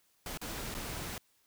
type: noise with dropouts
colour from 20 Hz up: pink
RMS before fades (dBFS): -40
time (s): 0.26-1.18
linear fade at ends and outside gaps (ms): 2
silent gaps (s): 0.375-0.414 / 0.743-0.748
effects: white hiss -71 dBFS RMS until 1.46 s